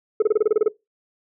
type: tone bursts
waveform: sine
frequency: 433.5 Hz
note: A4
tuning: 26 cents flat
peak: -10 dBFS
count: 10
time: 0.2-0.682 s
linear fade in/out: 5 ms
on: 23 ms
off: 28 ms
effects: noise-tail reverb RT60 0.2 s tail -21 dB re dry + tanh soft clip ceiling -12 dBFS